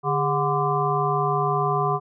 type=harmonic tone with a mistuned harmonic; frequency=146.5 Hz; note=D3; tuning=4 cents flat; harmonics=1 / 3 / 5 / 7 / 8; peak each=-26 / -26 / -26 / -26 / -26 dBFS; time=0.03-2 s; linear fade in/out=50 ms; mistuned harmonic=3; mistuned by=-130 cents; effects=none